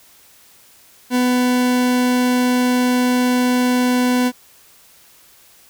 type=tone; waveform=40% pulse; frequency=249 Hz; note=B3; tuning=14 cents sharp; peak=-13 dBFS; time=1.1-4.32 s; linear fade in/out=50 ms; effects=white hiss -49 dBFS RMS until 5.69 s